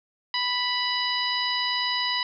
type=harmonic tone; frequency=987.8 Hz; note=B5; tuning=in tune; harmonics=1 / 2 / 3 / 4 / 5; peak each=-30 / -30 / -30 / -30 / -30 dBFS; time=0.34-2.23 s; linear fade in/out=2 ms; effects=none